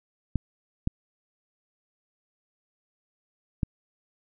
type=clicks; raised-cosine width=5 ms; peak=-12 dBFS; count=3; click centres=0.357 / 0.874 / 3.632 s; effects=none